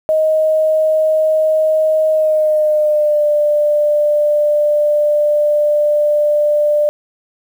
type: tone with pitch glide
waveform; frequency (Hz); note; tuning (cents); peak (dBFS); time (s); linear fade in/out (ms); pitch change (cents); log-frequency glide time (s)
sine; 626 to 593.9; D#5 to D5; +10 to +19; -10; 0.09-6.89; 0; -91; 2.11-3.24
effects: 7-bit